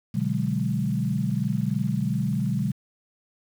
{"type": "chord", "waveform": "sine", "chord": "G# half-diminished seventh", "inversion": "first", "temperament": "equal", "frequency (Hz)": [123.47, 146.83, 185, 207.7], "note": ["B2", "D3", "F#3", "G#3"], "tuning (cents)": [0, 0, 0, 0], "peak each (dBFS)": -28, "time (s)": [0.14, 2.72], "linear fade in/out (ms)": 10, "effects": ["8-bit"]}